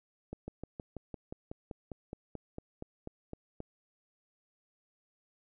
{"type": "slowing click train", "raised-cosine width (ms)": 2, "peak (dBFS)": -27, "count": 17, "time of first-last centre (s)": [0.33, 3.604], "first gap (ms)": 150, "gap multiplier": 1.04, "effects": []}